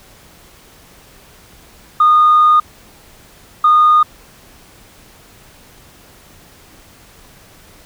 sine tone bursts at uneven times, 1227 Hz, D#6, 25 cents flat, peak -5 dBFS, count 2, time 2-2.6 / 3.64-4.03 s, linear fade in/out 5 ms, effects tanh soft clip ceiling -3 dBFS + pink hiss -44 dBFS RMS until 7.85 s

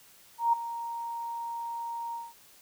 sine tone with ADSR envelope, 932.3 Hz, A#5, in tune, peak -19 dBFS, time 0.38-2.34 s, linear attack 150 ms, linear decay 8 ms, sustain -14 dB, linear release 200 ms, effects white hiss -57 dBFS RMS until 2.61 s

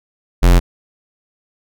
square tone, 44 Hz, F1, 14 cents sharp, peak -7 dBFS, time 0.42-0.6 s, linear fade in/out 20 ms, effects none

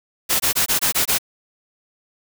white noise bursts, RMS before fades -18 dBFS, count 7, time 0.29-1.186 s, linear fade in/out 20 ms, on 110 ms, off 21 ms, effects none

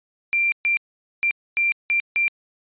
sine tone bursts at uneven times, 2368 Hz, D7, 14 cents sharp, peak -17 dBFS, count 6, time 0.33-0.52 / 0.65-0.77 / 1.23-1.31 / 1.57-1.72 / 1.9-2 / 2.16-2.28 s, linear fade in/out 0 ms, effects resampled to 8000 Hz

